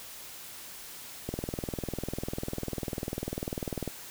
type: click train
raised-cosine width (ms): 2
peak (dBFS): -19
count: 53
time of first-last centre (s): 1.29-3.877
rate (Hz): 20.1
effects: white hiss -45 dBFS RMS until 4.1 s